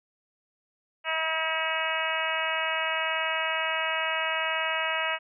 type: harmonic tone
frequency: 320.7 Hz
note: E4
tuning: 48 cents flat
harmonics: 2 / 3 / 4 / 5 / 6 / 7 / 8 / 9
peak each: -34 / -34 / -34 / -34 / -34 / -34 / -34 / -34 dBFS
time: 1.04-5.19 s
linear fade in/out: 50 ms
effects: none